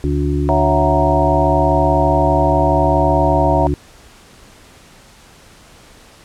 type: harmonic tone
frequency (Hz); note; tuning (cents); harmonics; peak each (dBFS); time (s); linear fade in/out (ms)
72; D2; -34; 1 / 2 / 4 / 5; -18 / -20 / -20 / -22; 0.04-3.74; 0
type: chord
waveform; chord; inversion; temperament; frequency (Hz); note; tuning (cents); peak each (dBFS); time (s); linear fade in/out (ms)
sine; F# dominant seventh; second; equal; 554.4 / 659.3 / 740 / 932.3; C#5 / E5 / F#5 / A#5; 0 / 0 / 0 / 0; -20 / -17 / -20 / -18; 0.49-3.67; 0
effects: pink hiss -44 dBFS RMS until 6.24 s + low-pass 10000 Hz 12 dB/octave